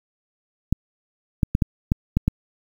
clicks, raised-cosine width 5 ms, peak -5 dBFS, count 7, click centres 0.726 / 1.432 / 1.551 / 1.622 / 1.919 / 2.17 / 2.28 s, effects 7-bit

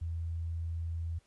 sine tone, 83 Hz, E2, 12 cents sharp, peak -33 dBFS, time 0.01-1.19 s, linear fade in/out 10 ms, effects pink hiss -70 dBFS RMS until 1.26 s + resampled to 24000 Hz

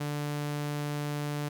sawtooth tone, 146.83 Hz, D3, in tune, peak -27 dBFS, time 0-1.49 s, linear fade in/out 10 ms, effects none

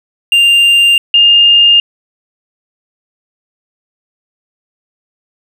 triangle / sine tone pair in turn, 2794 / 2818 Hz, F7 / F7, 0 / +15 cents, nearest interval unison, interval 15 cents, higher second, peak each -3 dBFS, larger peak neither, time 0.32-0.98 / 1.14-1.8 s, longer neither, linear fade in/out 2 ms, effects none

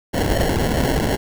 pink noise with sample-and-hold, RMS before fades -19 dBFS, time 0.13-1.17 s, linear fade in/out 20 ms, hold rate 1225 Hz, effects none

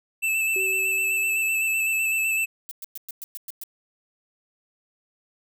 square tone with vibrato, 2637 Hz, E7, in tune, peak -22 dBFS, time 0.22-2.46 s, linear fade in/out 20 ms, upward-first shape square, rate 7.9 Hz, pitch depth 19 cents each way
sine tone with exponential decay, 381 Hz, G4, 49 cents flat, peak -29 dBFS, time 0.56-1.99 s, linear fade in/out 2 ms, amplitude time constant 310 ms
violet noise bursts, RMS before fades -35 dBFS, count 8, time 2.69-3.636 s, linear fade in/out 0 ms, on 22 ms, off 110 ms
effects none

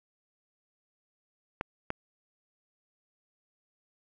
clicks, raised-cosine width 0.5 ms, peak -16 dBFS, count 2, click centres 1.611 / 1.904 s, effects none

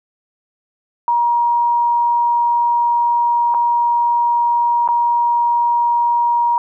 sine tone with dropouts, 949 Hz, A#5, 31 cents sharp, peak -12 dBFS, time 1.08-6.58 s, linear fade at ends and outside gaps 1 ms, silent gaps 3.541-3.546 / 4.877-4.887 s, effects none

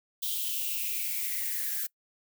violet noise with high-pass filter sweep, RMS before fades -32 dBFS, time 0.22-1.87 s, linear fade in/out 10 ms, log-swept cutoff 3400 to 1600 Hz, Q 6.9, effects noise-tail reverb RT60 0.1 s tail -23 dB re dry

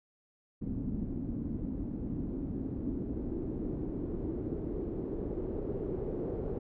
pink noise with low-pass filter sweep, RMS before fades -36 dBFS, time 0.61-6.59 s, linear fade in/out 10 ms, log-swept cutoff 240 to 430 Hz, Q 3.3, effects none

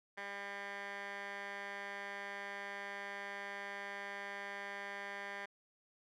15% pulse tone with band-pass filter, 200 Hz, G3, 35 cents sharp, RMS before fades -45 dBFS, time 0.17-5.46 s, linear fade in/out 10 ms, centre 1600 Hz, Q 2.5, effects none

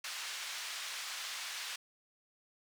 white band-pass noise, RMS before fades -42 dBFS, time 0.04-1.76 s, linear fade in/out 5 ms, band 1200 to 5100 Hz, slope 12 dB/octave, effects none

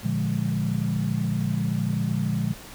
sine chord, Bb dominant seventh, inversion none, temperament equal, 116.54 / 146.83 / 174.61 / 207.7 Hz, Bb2 / D3 / F3 / Ab3, 0 / 0 / 0 / 0 cents, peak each -28 dBFS, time 0.03-2.54 s, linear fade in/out 20 ms, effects pink hiss -43 dBFS RMS until 2.74 s

